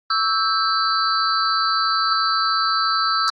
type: tone cluster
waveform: sine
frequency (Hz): 1136 / 1313 / 1581 / 4082 / 4595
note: C#6 / E6 / G6 / C8 / D8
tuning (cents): +42 / -7 / +14 / -44 / -39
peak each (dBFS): -27 / -19 / -28 / -27 / -24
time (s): 0.1-3.3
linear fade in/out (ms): 5
effects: AAC 48 kbps